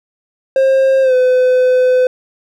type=tone with pitch glide; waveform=triangle; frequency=533 to 506.9 Hz; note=C5 to B4; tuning=+32 to +45 cents; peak=-6 dBFS; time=0.56-2.07 s; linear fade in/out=2 ms; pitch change=-87 cents; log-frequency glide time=1.02-1.14 s; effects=none